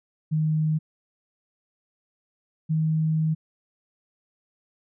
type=tone pair in turn; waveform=sine; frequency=155.7 / 157.78 Hz; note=D#3 / D#3; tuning=+2 / +24 cents; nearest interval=unison; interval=22 cents; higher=second; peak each=-20 dBFS; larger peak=neither; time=0.31-0.79 / 2.69-3.35 s; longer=second; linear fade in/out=20 ms; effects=none